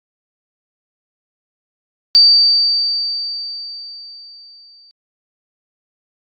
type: tone with exponential decay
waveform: sine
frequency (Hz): 4629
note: D8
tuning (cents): -26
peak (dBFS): -4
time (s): 2.15-4.91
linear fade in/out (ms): 0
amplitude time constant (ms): 600
effects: Opus 48 kbps